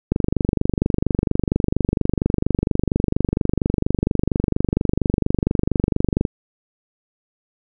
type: click train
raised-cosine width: 3 ms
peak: -4 dBFS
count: 150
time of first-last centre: 0.12-6.252 s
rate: 24.3 Hz
effects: none